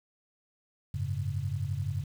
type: chord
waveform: sine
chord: F# suspended second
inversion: none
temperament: just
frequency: 92.5 / 104.06 / 138.75 Hz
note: F#2 / G#2 / C#3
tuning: 0 / +4 / +2 cents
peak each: -34 dBFS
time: 0.94-2.04 s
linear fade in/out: 5 ms
effects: 9-bit